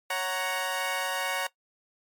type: chord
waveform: 15% pulse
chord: F# major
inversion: second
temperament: equal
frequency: 554.4 / 740 / 932.3 Hz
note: C#5 / F#5 / A#5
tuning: 0 / 0 / 0 cents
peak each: -26 dBFS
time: 0.1-1.47 s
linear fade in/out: 5 ms
effects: noise-tail reverb RT60 0.1 s tail -18 dB re dry + MP3 96 kbps